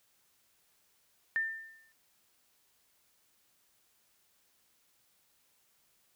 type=tone with exponential decay; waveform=sine; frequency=1795 Hz; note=A6; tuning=34 cents sharp; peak=-26 dBFS; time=1.36-1.92 s; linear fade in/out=0 ms; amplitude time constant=120 ms; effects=white hiss -71 dBFS RMS until 6.15 s